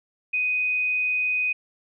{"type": "tone", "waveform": "sine", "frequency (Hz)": 2497, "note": "D#7", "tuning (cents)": 6, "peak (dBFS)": -21, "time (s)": [0.33, 1.53], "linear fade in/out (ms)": 10, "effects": []}